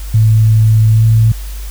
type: tone with pitch glide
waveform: sine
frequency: 110 to 111.92 Hz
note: A2 to A2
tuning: 0 to +30 cents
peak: -5 dBFS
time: 0.14-1.32 s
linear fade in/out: 5 ms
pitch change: +30 cents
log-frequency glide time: 0.92-1.04 s
effects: added 50 Hz sine -21 dBFS peak until 1.7 s + white hiss -35 dBFS RMS until 1.7 s